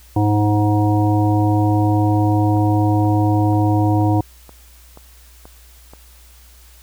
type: harmonic tone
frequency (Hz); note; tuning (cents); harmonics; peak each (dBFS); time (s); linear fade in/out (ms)
104.7; G#2; +15; 1 / 3 / 5 / 7 / 9; -15 / -17 / -28 / -23 / -26; 0.16-4.21; 5
type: click train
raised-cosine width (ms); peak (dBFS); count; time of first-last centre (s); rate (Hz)
1; -25; 8; 2.57-5.935; 2.08
effects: added 60 Hz sine -44 dBFS peak until 6.82 s + white hiss -49 dBFS RMS until 6.82 s